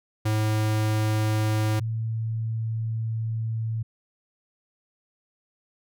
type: tone pair in turn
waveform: square / sine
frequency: 108 / 112.24 Hz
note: A2 / A2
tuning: -32 / +35 cents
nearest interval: minor second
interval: 67 cents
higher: second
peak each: -22 / -25 dBFS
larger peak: first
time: 0.25-1.8 / 1.8-3.83 s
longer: second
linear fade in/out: 10 ms
effects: none